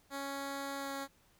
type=tone with pitch glide; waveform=10% pulse; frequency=277.2 to 275.1 Hz; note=C#4 to C#4; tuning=0 to -13 cents; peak=-30 dBFS; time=0.1-1.08 s; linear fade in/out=50 ms; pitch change=-13 cents; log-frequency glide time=0.77-0.92 s; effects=pink hiss -68 dBFS RMS until 1.39 s